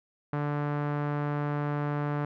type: tone with low-pass filter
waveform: sawtooth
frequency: 146.4 Hz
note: D3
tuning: 5 cents flat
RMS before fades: -30 dBFS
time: 0.33-2.25 s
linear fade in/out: 2 ms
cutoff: 1400 Hz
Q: 1.4
effects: none